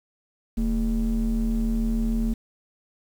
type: ring-modulated tone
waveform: triangle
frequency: 93.2 Hz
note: F#2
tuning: 13 cents sharp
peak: -16 dBFS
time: 0.57-2.34 s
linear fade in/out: 10 ms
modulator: 133 Hz
effects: 8-bit